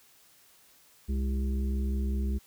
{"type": "harmonic tone with a mistuned harmonic", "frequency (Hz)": 65.41, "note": "C2", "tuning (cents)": 0, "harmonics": [1, 3, 5, 6], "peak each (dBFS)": [-27, -35, -45, -45], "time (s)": [1.08, 2.39], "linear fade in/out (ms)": 20, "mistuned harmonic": 3, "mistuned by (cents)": 86, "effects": ["white hiss -60 dBFS RMS until 2.46 s"]}